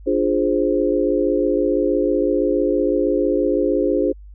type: chord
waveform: sine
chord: D half-diminished seventh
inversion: none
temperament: equal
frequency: 293.7 / 349.2 / 415.3 / 523.3 Hz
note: D4 / F4 / Ab4 / C5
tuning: 0 / 0 / 0 / 0 cents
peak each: -21 dBFS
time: 0.06-4.13 s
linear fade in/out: 20 ms
effects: added 50 Hz sine -37 dBFS peak until 4.34 s